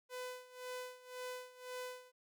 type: tone with tremolo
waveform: sawtooth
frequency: 502 Hz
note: B4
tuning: 28 cents sharp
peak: -38 dBFS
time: 0.09-2.12 s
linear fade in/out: 50 ms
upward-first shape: sine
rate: 1.9 Hz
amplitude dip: 85%
effects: none